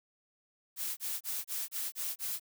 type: noise bursts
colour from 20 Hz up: blue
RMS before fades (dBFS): -36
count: 7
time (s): 0.76-2.398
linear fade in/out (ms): 50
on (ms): 210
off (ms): 28
effects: none